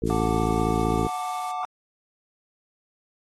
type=harmonic tone; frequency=55.4 Hz; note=A1; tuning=13 cents sharp; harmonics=1 / 2 / 3 / 4 / 5 / 6 / 7 / 8; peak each=-30 / -30 / -30 / -30 / -30 / -30 / -30 / -30 dBFS; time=0.02-1.07 s; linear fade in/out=5 ms
type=noise; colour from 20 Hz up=blue; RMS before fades=-39 dBFS; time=0.06-1.52 s; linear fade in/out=10 ms
type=chord; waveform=triangle; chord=D major; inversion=first; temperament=just; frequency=734.2 / 881 / 1174.7 Hz; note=F#5 / A5 / D6; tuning=-14 / +2 / 0 cents; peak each=-28 / -33 / -30 dBFS; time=0.1-1.65 s; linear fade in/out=0 ms
effects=low-pass 10000 Hz 12 dB/octave + AAC 32 kbps